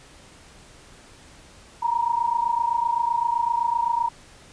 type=tone pair together; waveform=sine; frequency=928.2 / 956 Hz; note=A#5 / A#5; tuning=-8 / +43 cents; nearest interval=minor second; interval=51 cents; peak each=-23 dBFS; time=1.82-4.09 s; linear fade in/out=10 ms; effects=pink hiss -49 dBFS RMS until 4.52 s + resampled to 22050 Hz